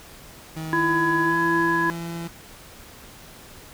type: tone with pitch glide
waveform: 30% pulse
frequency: 159 to 168.45 Hz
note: D#3 to E3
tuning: +38 to +38 cents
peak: -27 dBFS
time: 0.56-2.28 s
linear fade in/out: 10 ms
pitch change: +100 cents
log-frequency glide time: 1.23-1.38 s
type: harmonic tone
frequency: 334.7 Hz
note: E4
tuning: 26 cents sharp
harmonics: 1 / 3 / 5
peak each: -23 / -23 / -23 dBFS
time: 0.73-1.9 s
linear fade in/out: 0 ms
effects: pink hiss -45 dBFS RMS until 3.73 s